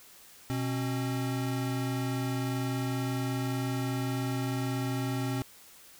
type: tone pair together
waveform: square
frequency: 124.3 / 269.4 Hz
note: B2 / C#4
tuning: +12 / -49 cents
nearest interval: octave + minor second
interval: 1339 cents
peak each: -32 / -34 dBFS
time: 0.5-5.42 s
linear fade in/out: 0 ms
effects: white hiss -54 dBFS RMS until 5.99 s